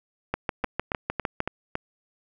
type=two click trains; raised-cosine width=0.5 ms; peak=-10 / -12 dBFS; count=8 / 5; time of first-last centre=0.34-1.404 / 0.64-1.754 s; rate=6.58 / 3.59 Hz; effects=none